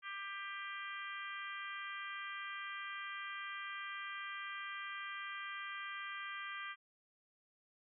harmonic tone, 396.1 Hz, G4, 18 cents sharp, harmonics 3 / 4 / 5 / 6 / 7 / 8, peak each -47 / -48 / -48 / -51 / -57 / -53 dBFS, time 0.02-6.76 s, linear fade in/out 50 ms, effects none

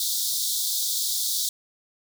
pink high-pass noise, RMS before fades -26 dBFS, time 0-1.49 s, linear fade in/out 2 ms, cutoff 3500 Hz, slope 96 dB/octave, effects none

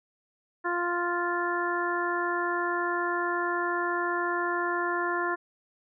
harmonic tone, 349.2 Hz, F4, in tune, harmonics 1 / 2 / 3 / 4 / 5, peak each -31 / -35 / -31 / -33 / -33 dBFS, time 0.64-5.36 s, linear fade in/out 20 ms, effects none

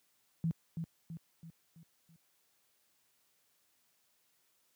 sine tone with echo, 164.81 Hz, E3, in tune, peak -29 dBFS, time 0.44-0.51 s, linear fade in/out 0 ms, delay 330 ms, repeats 5, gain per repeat -6 dB, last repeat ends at 2.16 s, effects white hiss -74 dBFS RMS until 4.75 s + high-pass 80 Hz 12 dB/octave

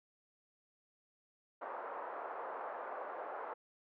pink band-pass noise, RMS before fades -44 dBFS, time 1.61-3.54 s, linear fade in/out 10 ms, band 510 to 1300 Hz, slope 24 dB/octave, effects none

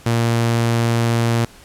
sawtooth tone, 116.54 Hz, A#2, in tune, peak -11 dBFS, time 0.06-1.45 s, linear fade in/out 5 ms, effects pink hiss -45 dBFS RMS until 1.64 s + low-pass 12000 Hz 12 dB/octave

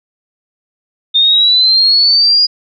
sine exponential sweep, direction up, 3631 to 4900 Hz, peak -6 dBFS, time 1.14-2.47 s, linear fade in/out 20 ms, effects none

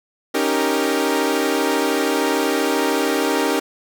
sawtooth chord, Eb dominant seventh, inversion third, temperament equal with one note detuned, 277.2 / 310.2 / 392 / 466.2 Hz, Db4 / Eb4 / G4 / Bb4, 0 / -5 / 0 / 0 cents, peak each -19 dBFS, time 0.34-3.6 s, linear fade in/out 10 ms, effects none

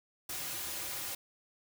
white noise with comb filter, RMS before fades -39 dBFS, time 0.29-1.15 s, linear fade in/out 5 ms, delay 4.5 ms, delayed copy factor -0.7, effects none

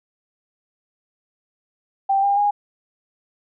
sine tone with pitch steps, 784 / 802.3 / 821.1 Hz, G5 / G5 / G#5, 0 / +40 / -20 cents, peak -15 dBFS, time 2.09-2.51 s, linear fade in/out 10 ms, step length 140 ms, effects none

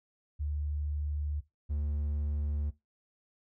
sine / triangle tone pair in turn, 73.9 / 73.47 Hz, D2 / D2, +11 / +1 cents, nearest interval unison, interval 10 cents, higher first, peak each -31 / -28 dBFS, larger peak second, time 0.39-1.41 / 1.69-2.71 s, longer neither, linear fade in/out 20 ms, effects noise-tail reverb RT60 0.2 s tail -17 dB re dry

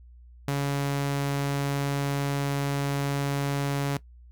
sawtooth tone, 140.7 Hz, C#3, 26 cents sharp, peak -21 dBFS, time 0.48-3.97 s, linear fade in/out 2 ms, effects noise-tail reverb RT60 0.1 s tail -18 dB re dry + added 60 Hz sine -47 dBFS peak until 4.31 s

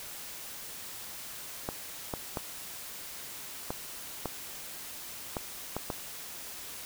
clicks, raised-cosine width 1 ms, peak -18 dBFS, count 8, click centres 1.689 / 2.138 / 2.372 / 3.705 / 4.257 / 5.368 / 5.766 / 5.902 s, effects white hiss -43 dBFS RMS until 6.85 s

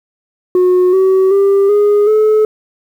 sine tone with pitch steps, 363.8 / 379.5 / 395.8 / 412.9 / 430.6 Hz, F#4 / F#4 / G4 / G#4 / A4, -29 / +44 / +17 / -10 / -37 cents, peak -4 dBFS, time 0.55-2.45 s, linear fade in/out 2 ms, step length 380 ms, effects tanh soft clip ceiling -6 dBFS + 7-bit

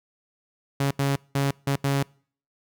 sawtooth tone bursts at uneven times, 138.9 Hz, C#3, 4 cents sharp, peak -17 dBFS, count 5, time 0.8-0.91 / 0.99-1.16 / 1.35-1.51 / 1.67-1.76 / 1.84-2.03 s, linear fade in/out 5 ms, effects noise-tail reverb RT60 0.5 s tail -26 dB re dry

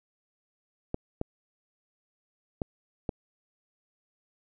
clicks, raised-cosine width 2 ms, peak -16 dBFS, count 4, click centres 0.944 / 1.214 / 2.618 / 3.092 s, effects none

